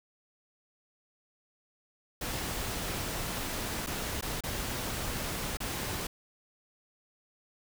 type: noise with dropouts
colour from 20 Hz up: pink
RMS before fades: -35 dBFS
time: 2.21-6.07 s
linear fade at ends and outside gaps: 5 ms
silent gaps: 3.864-3.87 / 4.211-4.224 / 4.407-4.436 / 5.571-5.603 s
effects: none